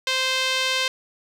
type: tone with band-pass filter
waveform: sawtooth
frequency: 521 Hz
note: C5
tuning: 7 cents flat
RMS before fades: -23 dBFS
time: 0.07-0.88 s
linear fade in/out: 2 ms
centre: 3400 Hz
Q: 1.5
effects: none